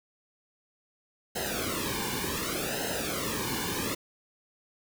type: noise with flanger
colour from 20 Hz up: pink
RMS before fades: -32 dBFS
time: 1.35-3.95 s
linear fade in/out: 10 ms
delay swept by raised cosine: 0.86 to 1.56 ms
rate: 0.67 Hz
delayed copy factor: -0.95
effects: none